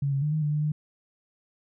sine tone with pitch steps, 140.4 / 137.5 / 149.8 / 155.5 / 148.4 / 150.1 / 151.3 Hz, C#3 / C#3 / D3 / D#3 / D3 / D3 / D#3, +22 / -14 / +35 / -1 / +18 / +38 / -48 cents, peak -23 dBFS, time 0.02-0.72 s, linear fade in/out 5 ms, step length 100 ms, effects none

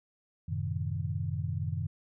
sine chord, F# diminished seventh, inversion none, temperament equal, 92.5 / 110 / 130.81 / 155.56 Hz, F#2 / A2 / C3 / Eb3, 0 / 0 / 0 / 0 cents, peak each -34 / -37 / -37 / -36 dBFS, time 0.48-1.87 s, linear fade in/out 10 ms, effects none

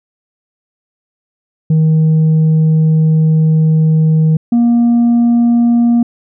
sine tone pair in turn, 157.9 / 236.6 Hz, D#3 / A#3, +26 / +26 cents, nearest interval perfect fifth, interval 700 cents, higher second, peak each -4 dBFS, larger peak neither, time 1.7-4.37 / 4.52-6.03 s, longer first, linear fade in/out 5 ms, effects tanh soft clip ceiling -6 dBFS

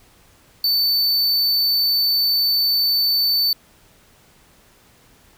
square tone, 4526 Hz, C#8, 35 cents sharp, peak -16 dBFS, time 0.64-3.53 s, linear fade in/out 2 ms, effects pink hiss -53 dBFS RMS until 5.37 s

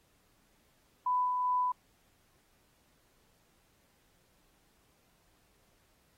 sine tone with tremolo, 997 Hz, B5, 16 cents sharp, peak -26 dBFS, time 1.06-1.72 s, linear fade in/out 5 ms, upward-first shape sine, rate 2.5 Hz, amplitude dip 30%, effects pink hiss -70 dBFS RMS until 6.17 s + AAC 48 kbps

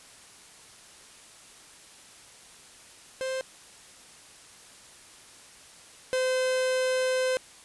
45% pulse tone pair in turn, 523.3 / 514.6 Hz, C5 / C5, 0 / -29 cents, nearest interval unison, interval 29 cents, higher first, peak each -29 / -24 dBFS, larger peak second, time 3.21-3.41 / 6.13-7.37 s, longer second, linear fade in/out 0 ms, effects white hiss -51 dBFS RMS until 7.64 s + resampled to 24000 Hz

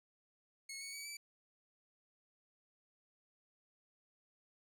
15% pulse tone with pitch steps, 2184 / 2226 / 2269 / 2313 Hz, C#7 / C#7 / C#7 / D7, -26 / +7 / +40 / -27 cents, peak -38 dBFS, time 0.69-1.17 s, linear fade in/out 5 ms, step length 120 ms, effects none

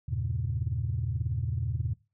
sine chord, E diminished seventh, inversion none, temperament equal with one note detuned, 81.18 / 98 / 116.54 / 138.59 Hz, E2 / G2 / Bb2 / Db3, -26 / 0 / 0 / 0 cents, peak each -33 / -34 / -31 / -35 dBFS, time 0.08-1.94 s, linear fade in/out 10 ms, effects noise-tail reverb RT60 0.3 s tail -22 dB re dry + tanh soft clip ceiling -19 dBFS

